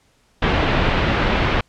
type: low-pass noise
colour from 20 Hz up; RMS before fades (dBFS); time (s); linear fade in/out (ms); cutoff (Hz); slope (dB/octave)
pink; -18; 0.42-1.61; 5; 3300; 24
effects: pink hiss -59 dBFS RMS until 1.68 s + low-pass 9000 Hz 12 dB/octave